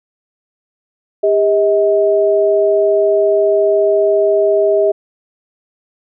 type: tone pair together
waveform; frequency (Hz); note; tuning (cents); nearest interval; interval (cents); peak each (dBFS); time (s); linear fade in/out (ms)
sine; 401.6 / 636; G4 / D#5; +42 / +38; minor sixth; 796; -12; 1.23-4.92; 10
effects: none